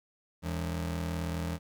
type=ring-modulated tone; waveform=35% pulse; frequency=123.47 Hz; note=B2; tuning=in tune; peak=-27 dBFS; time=0.42-1.59 s; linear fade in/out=50 ms; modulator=42.5 Hz; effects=11-bit